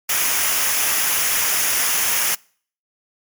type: noise with comb filter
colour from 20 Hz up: white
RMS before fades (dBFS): -19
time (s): 0.09-2.35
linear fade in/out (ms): 5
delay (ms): 0.24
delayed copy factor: -0.6
effects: noise-tail reverb RT60 0.5 s tail -26 dB re dry + MP3 96 kbps